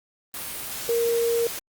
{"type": "tone in noise", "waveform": "sine", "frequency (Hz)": 466.2, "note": "A#4", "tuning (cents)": 0, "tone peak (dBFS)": -20, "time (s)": [0.89, 1.47], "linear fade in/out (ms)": 2, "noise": "white", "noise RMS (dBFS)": -33, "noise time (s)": [0.34, 1.59], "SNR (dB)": 10, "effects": ["Opus 32 kbps"]}